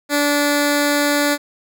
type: tone with notch filter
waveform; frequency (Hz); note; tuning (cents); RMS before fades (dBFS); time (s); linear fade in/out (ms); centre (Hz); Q
10% pulse; 290; D4; -22; -17; 0.09-1.38; 50; 1000; 1.8
effects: none